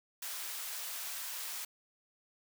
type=high-pass noise; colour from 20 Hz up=white; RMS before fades=-41 dBFS; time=0.22-1.65 s; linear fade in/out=5 ms; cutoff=790 Hz; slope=12 dB/octave; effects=none